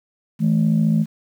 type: tone pair together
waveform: sine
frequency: 162.3 / 216.6 Hz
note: E3 / A3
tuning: -27 / -27 cents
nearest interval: perfect fourth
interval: 500 cents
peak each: -16 dBFS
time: 0.39-1.06 s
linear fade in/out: 50 ms
effects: tanh soft clip ceiling -9 dBFS + 8-bit